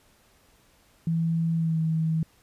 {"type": "tone with pitch glide", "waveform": "sine", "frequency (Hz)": [164.81, 160.49], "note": ["E3", "E3"], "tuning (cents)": [0, -46], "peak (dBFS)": -22, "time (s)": [1.07, 2.23], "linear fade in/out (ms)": 2, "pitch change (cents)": -46, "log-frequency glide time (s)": [1.56, 1.79], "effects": ["pink hiss -61 dBFS RMS until 2.42 s", "resampled to 32000 Hz"]}